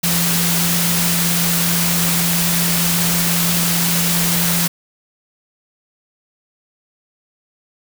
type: tone in noise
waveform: sine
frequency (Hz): 171.4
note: F3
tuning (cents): -32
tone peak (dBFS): -19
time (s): 0.03-4.68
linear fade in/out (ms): 10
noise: white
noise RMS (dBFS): -18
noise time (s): 0.03-4.68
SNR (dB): -4
effects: none